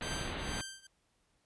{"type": "low-pass noise", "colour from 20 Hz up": "pink", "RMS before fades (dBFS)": -39, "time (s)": [0.01, 0.61], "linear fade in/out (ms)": 0, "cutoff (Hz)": 4200, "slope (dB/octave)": 96}
{"type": "tone with tremolo", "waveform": "10% pulse", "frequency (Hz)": 1568, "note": "G6", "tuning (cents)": 0, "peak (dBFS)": -30, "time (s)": [0.02, 0.87], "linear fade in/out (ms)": 5, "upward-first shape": "triangle", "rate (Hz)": 2.2, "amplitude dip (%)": 95}
{"effects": ["pink hiss -75 dBFS RMS until 1.45 s", "resampled to 24000 Hz"]}